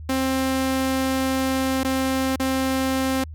sawtooth tone with dropouts, 264 Hz, C4, 16 cents sharp, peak -16 dBFS, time 0.09-3.24 s, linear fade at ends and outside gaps 5 ms, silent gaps 1.834-1.846 / 2.36-2.397 s, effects added 78 Hz sine -33 dBFS peak until 3.34 s + MP3 96 kbps

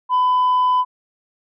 sine tone, 1003 Hz, B5, 26 cents sharp, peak -11 dBFS, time 0.09-0.85 s, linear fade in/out 50 ms, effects tanh soft clip ceiling -12 dBFS

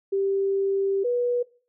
sine tone pair in turn, 392 / 486.7 Hz, G4 / B4, 0 / -25 cents, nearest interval major third, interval 375 cents, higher second, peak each -21 dBFS, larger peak neither, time 0.12-1.04 / 1.04-1.43 s, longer first, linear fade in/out 10 ms, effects noise-tail reverb RT60 0.4 s tail -20 dB re dry

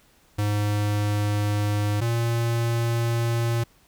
square tone pair in turn, 103.83 / 116.8 Hz, G#2 / A#2, 0 / +4 cents, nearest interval major second, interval 204 cents, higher second, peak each -22 dBFS, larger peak neither, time 0.38-2.01 / 2.01-3.64 s, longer neither, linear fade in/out 10 ms, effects pink hiss -59 dBFS RMS until 3.87 s

